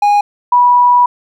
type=tone pair in turn; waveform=triangle / sine; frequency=822 / 977.5 Hz; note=G#5 / B5; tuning=-18 / -18 cents; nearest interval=minor third; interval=300 cents; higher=second; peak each=-5 dBFS; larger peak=neither; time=0.02-0.21 / 0.52-1.06 s; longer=second; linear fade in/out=5 ms; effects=none